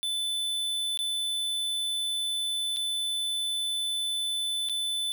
square tone with dropouts, 3510 Hz, A7, 5 cents flat, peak -28 dBFS, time 0.03-5.12 s, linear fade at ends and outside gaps 0 ms, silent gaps 0.974-0.99 / 2.763-2.769 / 4.688-4.696 s, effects 10-bit

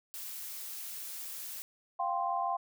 blue noise, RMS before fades -42 dBFS, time 0.14-1.62 s, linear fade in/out 0 ms
sine chord, F suspended second, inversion none, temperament equal, 698.5 / 784 / 1046.5 Hz, F5 / G5 / C6, 0 / 0 / 0 cents, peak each -34 dBFS, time 1.99-2.57 s, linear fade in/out 10 ms
effects none

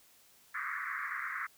white band-pass noise, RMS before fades -38 dBFS, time 0.54-1.47 s, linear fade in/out 10 ms, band 1100 to 2100 Hz, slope 96 dB/octave, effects white hiss -63 dBFS RMS until 1.57 s

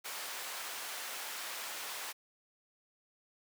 pink high-pass noise, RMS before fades -42 dBFS, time 0.04-2.13 s, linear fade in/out 20 ms, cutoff 870 Hz, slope 12 dB/octave, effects none

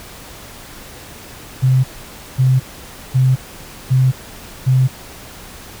sine tone bursts, 130 Hz, C3, 11 cents flat, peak -9 dBFS, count 5, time 1.62-4.88 s, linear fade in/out 20 ms, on 220 ms, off 540 ms, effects pink hiss -36 dBFS RMS until 5.8 s

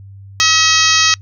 harmonic tone, 640 Hz, D#5, 49 cents sharp, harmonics 2 / 3 / 4 / 5 / 6 / 7 / 8 / 9 / 10, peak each -18 / -18 / -18 / -18 / -18 / -18 / -18 / -18 / -18 dBFS, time 0.4-1.14 s, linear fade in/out 0 ms, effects noise-tail reverb RT60 0.1 s tail -26 dB re dry + added 98 Hz sine -33 dBFS peak until 1.21 s

